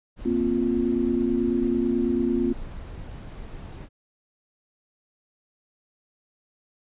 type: noise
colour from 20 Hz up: brown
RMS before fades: -37 dBFS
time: 0.16-3.89 s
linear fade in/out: 50 ms
type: chord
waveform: sine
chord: Bb suspended second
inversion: none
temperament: just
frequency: 233.1 / 262.2 / 349.6 Hz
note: Bb3 / C4 / F4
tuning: 0 / +4 / +2 cents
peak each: -25 dBFS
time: 0.25-2.53 s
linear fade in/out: 10 ms
effects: resampled to 8000 Hz